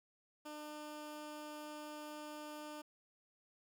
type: tone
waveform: 15% pulse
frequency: 300.7 Hz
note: D4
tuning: 41 cents sharp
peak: -40 dBFS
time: 0.45-2.82 s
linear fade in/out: 10 ms
effects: none